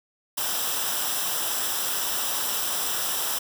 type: noise with comb filter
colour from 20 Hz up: white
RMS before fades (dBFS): -27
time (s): 0.37-3.39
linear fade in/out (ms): 10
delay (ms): 0.45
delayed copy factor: -0.65
effects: none